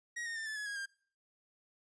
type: tone with pitch steps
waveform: 45% pulse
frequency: 1895 / 1842.1 / 1790.7 / 1740.7 / 1692.2 / 1644.9 / 1599 Hz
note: A#6 / A#6 / A6 / A6 / G#6 / G#6 / G6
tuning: +28 / -21 / +30 / -19 / +32 / -17 / +34 cents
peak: -38 dBFS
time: 0.16-0.86 s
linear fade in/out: 10 ms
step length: 100 ms
effects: noise-tail reverb RT60 0.5 s tail -23 dB re dry + resampled to 22050 Hz